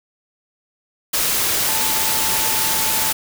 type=tone in noise; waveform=sine; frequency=880 Hz; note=A5; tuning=in tune; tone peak=-28 dBFS; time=1.68-3.12 s; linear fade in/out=10 ms; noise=white; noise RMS=-19 dBFS; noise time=1.13-3.13 s; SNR=-12 dB; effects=none